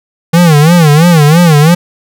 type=tone with vibrato; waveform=square; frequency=160.3 Hz; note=E3; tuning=48 cents flat; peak=-3 dBFS; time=0.33-1.75 s; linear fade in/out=10 ms; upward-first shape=sine; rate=3 Hz; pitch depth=170 cents each way; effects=none